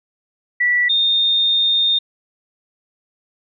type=tone pair in turn; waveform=sine; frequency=1956 / 3654 Hz; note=B6 / A#7; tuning=-17 / -35 cents; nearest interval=major seventh; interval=1082 cents; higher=second; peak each=-13 dBFS; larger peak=neither; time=0.6-0.89 / 0.89-1.99 s; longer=second; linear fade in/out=10 ms; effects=none